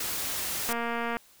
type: noise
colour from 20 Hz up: white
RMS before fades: -32 dBFS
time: 0-0.73 s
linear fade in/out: 5 ms
type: click train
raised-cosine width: 0.5 ms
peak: -17 dBFS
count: 113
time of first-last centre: 0.69-1.169 s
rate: 234 Hz
effects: white hiss -58 dBFS RMS until 1.4 s